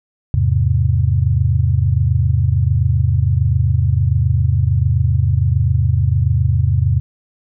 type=chord; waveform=sine; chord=E augmented; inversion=none; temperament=equal; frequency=82.41 / 103.83 / 130.81 Hz; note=E2 / G#2 / B#2; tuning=0 / 0 / 0 cents; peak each=-16 dBFS; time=0.34-7 s; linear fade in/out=0 ms; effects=none